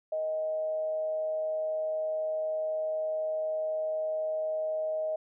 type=tone with amplitude modulation; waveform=sine; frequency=627 Hz; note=D#5; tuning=13 cents sharp; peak=-27 dBFS; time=0.12-5.16 s; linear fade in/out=5 ms; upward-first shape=sine; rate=168 Hz; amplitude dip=30%; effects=none